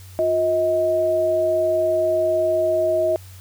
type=tone pair together; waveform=sine; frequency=356.4 / 635 Hz; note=F4 / D#5; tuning=+35 / +35 cents; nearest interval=minor seventh; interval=1000 cents; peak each=-24 / -17 dBFS; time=0.19-3.16 s; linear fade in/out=0 ms; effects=added 93 Hz sine -39 dBFS peak until 3.4 s + white hiss -48 dBFS RMS until 3.4 s